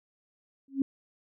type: tone with exponential growth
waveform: sine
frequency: 271.8 Hz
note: C#4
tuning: 34 cents flat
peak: -19 dBFS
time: 0.68-0.82 s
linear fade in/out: 2 ms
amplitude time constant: 29 ms
effects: none